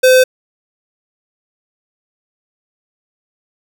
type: tone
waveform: square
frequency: 513 Hz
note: C5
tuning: 34 cents flat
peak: -6 dBFS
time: 0.03-0.24 s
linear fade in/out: 10 ms
effects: none